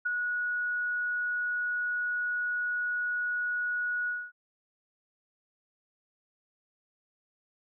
sine tone with ADSR envelope, 1460 Hz, F#6, 24 cents flat, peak -25 dBFS, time 0.05-4.32 s, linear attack 12 ms, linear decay 18 ms, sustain -3 dB, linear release 240 ms, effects none

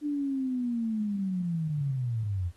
sine linear sweep, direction down, 298.9 to 83.2 Hz, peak -27 dBFS, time 0.01-2.52 s, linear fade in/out 50 ms, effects pink hiss -64 dBFS RMS until 2.56 s + AAC 32 kbps

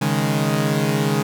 sawtooth chord, C# suspended second, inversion none, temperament equal, 138.59 / 155.56 / 207.7 Hz, C#3 / D#3 / G#3, 0 / 0 / 0 cents, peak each -18 dBFS, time 0.01-1.23 s, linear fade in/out 10 ms, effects none

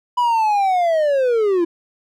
triangle linear sweep, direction down, 991 to 329.6 Hz, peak -12 dBFS, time 0.17-1.65 s, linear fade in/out 10 ms, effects none

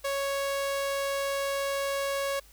sawtooth tone, 554.4 Hz, C#5, in tune, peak -24 dBFS, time 0.04-2.4 s, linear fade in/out 10 ms, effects added 50 Hz sine -55 dBFS peak until 2.52 s + white hiss -58 dBFS RMS until 2.52 s

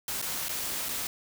white noise with dropouts, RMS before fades -33 dBFS, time 0.08-1.07 s, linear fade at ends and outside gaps 1 ms, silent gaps 0.216-0.224 / 0.484-0.492 / 0.887-0.891 s, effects none

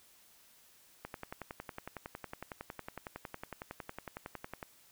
click train, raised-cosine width 0.5 ms, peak -26 dBFS, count 40, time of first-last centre 1.05-4.628 s, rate 10.9 Hz, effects white hiss -63 dBFS RMS until 4.91 s

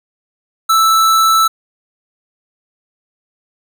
square tone, 1318.5 Hz, E6, in tune, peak -9 dBFS, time 0.69-1.48 s, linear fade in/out 10 ms, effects none

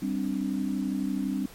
sine chord, G suspended fourth, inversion none, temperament equal, 196 / 261.6 / 293.7 Hz, G3 / C4 / D4, 0 / 0 / 0 cents, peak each -30 / -30 / -32 dBFS, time 0.02-1.46 s, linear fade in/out 5 ms, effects pink hiss -49 dBFS RMS until 1.54 s + MP3 64 kbps

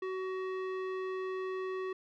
square tone with low-pass filter, 375.5 Hz, F#4, 26 cents sharp, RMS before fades -37 dBFS, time 0.02-1.93 s, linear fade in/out 5 ms, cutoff 2100 Hz, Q 1, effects none

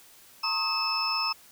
sine tone cluster, 918 / 1087 / 1263 / 2613 / 5240 Hz, A#5 / C#6 / D#6 / E7 / E8, -27 / -34 / +26 / -16 / -11 cents, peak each -35 / -34 / -33 / -33 / -28 dBFS, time 0.43-1.33 s, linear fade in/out 10 ms, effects white hiss -54 dBFS RMS until 1.51 s

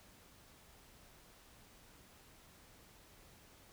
silence, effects pink hiss -62 dBFS RMS until 3.72 s

